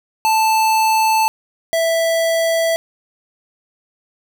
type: tone pair in turn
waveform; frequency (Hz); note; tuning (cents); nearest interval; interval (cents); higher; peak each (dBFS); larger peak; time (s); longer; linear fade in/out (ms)
square; 880 / 659.3; A5 / E5; 0 / 0; perfect fourth; 500; first; -13 / -15; first; 0.25-1.28 / 1.73-2.76; neither; 0
effects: none